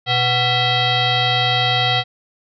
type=tone with frequency modulation; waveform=sine; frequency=1983 Hz; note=B6; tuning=7 cents sharp; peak=-14 dBFS; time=0.06-2.04 s; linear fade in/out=50 ms; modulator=620 Hz; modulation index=3.3; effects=none